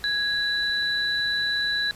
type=tone pair together; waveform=sine; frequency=1661.2 / 3965 Hz; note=G#6 / B7; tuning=0 / +6 cents; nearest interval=octave + minor third; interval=1506 cents; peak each=-25 dBFS; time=0.04-1.91 s; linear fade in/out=0 ms; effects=pink hiss -46 dBFS RMS until 1.95 s + resampled to 32000 Hz